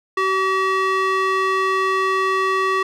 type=tone with band-pass filter; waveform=square; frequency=381.1 Hz; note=G4; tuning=49 cents flat; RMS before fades=-19 dBFS; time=0.17-2.83 s; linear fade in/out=5 ms; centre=1400 Hz; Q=1.4; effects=none